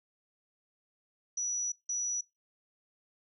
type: tone bursts at uneven times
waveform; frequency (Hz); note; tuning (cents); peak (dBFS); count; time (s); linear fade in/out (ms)
sine; 5880; F#8; -12; -31; 2; 1.37-1.72 / 1.89-2.21; 5
effects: noise-tail reverb RT60 0.2 s tail -21 dB re dry